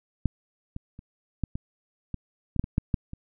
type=clicks; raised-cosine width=5 ms; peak=-10 / -22 / -30 / -14 / -19 / -19 / -21 / -8 / -21 / -10 / -11 / -25 dBFS; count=12; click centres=0.257 / 0.764 / 0.991 / 1.437 / 1.555 / 2.143 / 2.563 / 2.595 / 2.641 / 2.781 / 2.942 / 3.134 s; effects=none